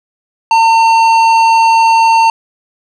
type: tone with tanh clipping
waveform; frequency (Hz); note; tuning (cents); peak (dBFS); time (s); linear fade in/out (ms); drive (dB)
triangle; 906; A#5; -50; -7; 0.51-2.3; 2; 16
effects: none